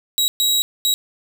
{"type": "tone bursts at uneven times", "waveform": "sawtooth", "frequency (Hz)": 3853, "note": "B7", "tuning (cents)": -44, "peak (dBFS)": -12, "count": 3, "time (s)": [[0.18, 0.28], [0.4, 0.62], [0.85, 0.94]], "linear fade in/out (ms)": 0, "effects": []}